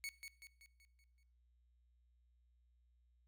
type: tone with echo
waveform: sawtooth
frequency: 2217 Hz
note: C#7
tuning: in tune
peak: -39 dBFS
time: 0.04-0.09 s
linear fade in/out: 0 ms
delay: 190 ms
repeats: 6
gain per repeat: -6 dB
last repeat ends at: 1.23 s
effects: noise-tail reverb RT60 0.7 s tail -19 dB re dry + added 60 Hz sine -70 dBFS peak until 3.27 s